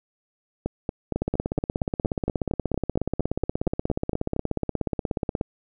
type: two click trains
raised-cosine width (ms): 2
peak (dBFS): -11 / -12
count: 72 / 17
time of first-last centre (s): 1.16-5.411 / 0.66-4.364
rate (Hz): 16.7 / 4.32
effects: none